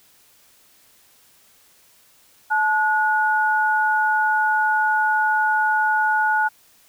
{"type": "tone pair together", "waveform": "sine", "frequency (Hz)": [864, 1453.9], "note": ["A5", "F#6"], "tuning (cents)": [-32, -31], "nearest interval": "major sixth", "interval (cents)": 901, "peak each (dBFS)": -19, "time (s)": [2.5, 6.49], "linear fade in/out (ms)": 20, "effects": ["white hiss -55 dBFS RMS until 6.88 s"]}